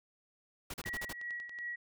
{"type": "noise bursts", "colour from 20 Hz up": "pink", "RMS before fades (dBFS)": -42, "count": 6, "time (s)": [0.7, 1.129], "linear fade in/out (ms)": 5, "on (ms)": 39, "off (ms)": 39}
{"type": "click train", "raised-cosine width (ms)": 0.2, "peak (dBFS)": -36, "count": 9, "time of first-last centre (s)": [0.84, 1.588], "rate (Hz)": 10.7}
{"type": "tone with tremolo", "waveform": "sine", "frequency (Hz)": 1919, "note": "A#6", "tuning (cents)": 50, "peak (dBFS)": -36, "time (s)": [0.85, 1.76], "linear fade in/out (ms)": 10, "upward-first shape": "triangle", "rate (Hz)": 2.7, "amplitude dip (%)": 70}
{"effects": []}